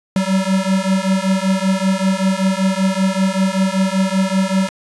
square beating tone pair, 188.3 / 193.5 Hz, F#3 / G3, +31 / -22 cents, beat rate 5.2 Hz, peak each -18 dBFS, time 0.16-4.69 s, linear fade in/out 2 ms, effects resampled to 24000 Hz + 7-bit

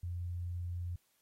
sine tone, 87.7 Hz, F2, 8 cents sharp, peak -36 dBFS, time 0.03-0.96 s, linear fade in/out 5 ms, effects white hiss -75 dBFS RMS until 1.21 s + AAC 48 kbps

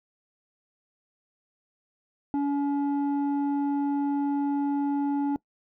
square tone with low-pass filter, 283.6 Hz, C#4, 40 cents sharp, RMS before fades -26 dBFS, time 2.34-5.36 s, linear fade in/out 0 ms, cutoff 630 Hz, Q 6.5, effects noise-tail reverb RT60 0.1 s tail -22 dB re dry

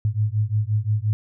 sine beating tone pair, 103.83 / 109.53 Hz, G#2 / A2, 0 / -7 cents, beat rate 5.7 Hz, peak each -22 dBFS, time 0.05-1.13 s, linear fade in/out 0 ms, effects none

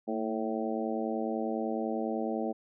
harmonic tone with a mistuned harmonic, 110 Hz, A2, in tune, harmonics 2 / 3 / 4 / 5 / 6 / 7, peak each -34 / -36 / -37 / -38 / -39 / -39 dBFS, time 0.07-2.53 s, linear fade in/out 20 ms, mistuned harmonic 2, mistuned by +47 cents, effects none

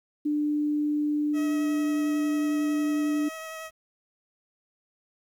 sine tone, 297.2 Hz, D4, 21 cents sharp, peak -23 dBFS, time 0.25-3.29 s, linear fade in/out 10 ms
15% pulse tone with vibrato, 640 Hz, D#5, 49 cents sharp, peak -30 dBFS, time 1.33-3.71 s, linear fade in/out 50 ms, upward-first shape triangle, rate 11 Hz, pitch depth 16 cents each way
effects 10-bit

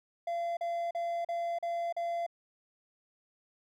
triangle tone bursts, 684 Hz, F5, 36 cents flat, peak -29 dBFS, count 6, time 0.27-2.265 s, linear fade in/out 5 ms, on 300 ms, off 39 ms, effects none

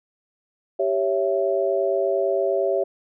sine chord, C# diminished, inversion second, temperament equal with one note detuned, 392 / 554.4 / 663.1 Hz, G4 / C#5 / E5, 0 / 0 / +10 cents, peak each -23 / -23 / -24 dBFS, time 0.79-2.84 s, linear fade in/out 10 ms, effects none

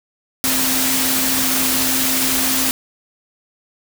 sine tone in noise, 261.6 Hz, C4, in tune, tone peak -24 dBFS, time 0.44-2.71 s, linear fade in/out 0 ms, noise white, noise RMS -18 dBFS, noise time 0.44-2.71 s, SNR -9 dB, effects none

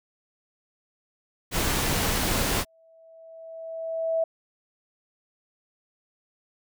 pink noise, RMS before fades -25 dBFS, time 1.51-2.65 s, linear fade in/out 50 ms
sine tone with exponential growth, 653 Hz, E5, 17 cents flat, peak -20 dBFS, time 2.63-4.24 s, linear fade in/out 5 ms, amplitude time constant 350 ms
effects none

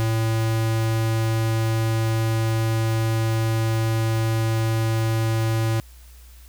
square tone, 112.2 Hz, A2, 34 cents sharp, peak -20 dBFS, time 0-5.8 s, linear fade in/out 0 ms, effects added 60 Hz sine -43 dBFS peak until 6.48 s + white hiss -53 dBFS RMS until 6.48 s

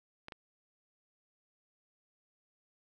clicks, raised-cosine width 0.3 ms, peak -28 dBFS, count 2, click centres 0.284 / 0.322 s, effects none

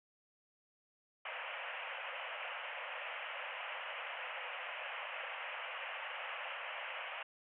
white band-pass noise, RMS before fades -44 dBFS, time 1.25-7.23 s, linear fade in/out 5 ms, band 500 to 3000 Hz, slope 96 dB/octave, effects none

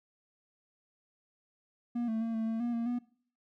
triangle tone with pitch steps, 238.6 / 222.5 / 227.9 / 223.1 / 225.1 / 238.8 / 232.2 / 243.2 Hz, A#3 / A3 / A#3 / A3 / A3 / A#3 / A#3 / B3, +41 / +20 / -39 / +24 / +40 / +42 / -7 / -26 cents, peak -28 dBFS, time 1.95-2.99 s, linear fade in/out 10 ms, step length 130 ms, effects noise-tail reverb RT60 0.5 s tail -20 dB re dry

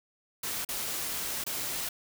white noise with dropouts, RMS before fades -34 dBFS, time 0.43-1.89 s, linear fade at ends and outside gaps 5 ms, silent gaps 0.649-0.688 / 1.44-1.464 s, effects none

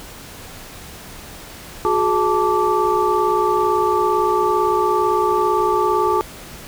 sine tone cluster, 364.4 / 422.2 / 878 / 1166 Hz, F#4 / G#4 / A5 / D6, -26 / +29 / -4 / -13 cents, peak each -20 dBFS, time 1.85-6.21 s, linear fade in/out 0 ms, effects pink hiss -37 dBFS RMS until 6.67 s

